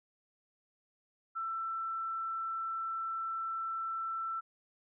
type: tone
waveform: sine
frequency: 1335 Hz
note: E6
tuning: 22 cents sharp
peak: -34 dBFS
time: 1.35-4.41 s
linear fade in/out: 20 ms
effects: none